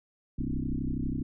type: tone with frequency modulation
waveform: sine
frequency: 142 Hz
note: C#3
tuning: 42 cents sharp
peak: -28 dBFS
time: 0.38-1.23 s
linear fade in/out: 10 ms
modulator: 32.2 Hz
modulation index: 4.8
effects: none